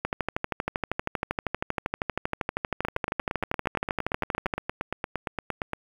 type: two click trains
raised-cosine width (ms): 0.5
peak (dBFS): -11 / -13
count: 58 / 26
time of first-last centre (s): 0.05-4.538 / 2.85-5.734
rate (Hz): 12.7 / 8.67
effects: 7-bit